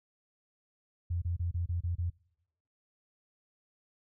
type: tone bursts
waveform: sine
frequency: 86.8 Hz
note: F2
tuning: 10 cents flat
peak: -29 dBFS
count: 7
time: 1.1-2.102 s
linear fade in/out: 10 ms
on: 120 ms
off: 27 ms
effects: noise-tail reverb RT60 0.9 s tail -26 dB re dry